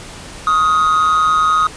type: tone with amplitude modulation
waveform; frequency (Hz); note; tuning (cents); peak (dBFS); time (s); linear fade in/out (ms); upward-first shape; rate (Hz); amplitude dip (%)
triangle; 1253; D#6; +12; -6; 0.47-1.67; 2; sine; 162; 60
effects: pink hiss -33 dBFS RMS until 1.76 s + resampled to 22050 Hz